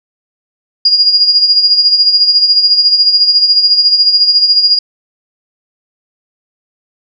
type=tone with tremolo; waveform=sine; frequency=4851 Hz; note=D#8; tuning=45 cents flat; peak=-3 dBFS; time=0.85-4.79 s; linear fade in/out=5 ms; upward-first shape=sine; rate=14 Hz; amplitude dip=60%; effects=none